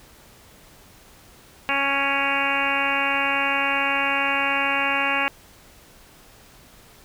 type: harmonic tone with a mistuned harmonic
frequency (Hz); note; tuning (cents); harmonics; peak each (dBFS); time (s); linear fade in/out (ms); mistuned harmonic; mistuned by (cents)
277.2; C#4; 0; 1 / 2 / 3 / 4 / 5 / 6 / 7 / 8 / 9 / 10; -33 / -32 / -28 / -28 / -31 / -28 / -32 / -28 / -28 / -27; 1.69-5.28; 0; 8; +21
effects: pink hiss -50 dBFS RMS until 7.04 s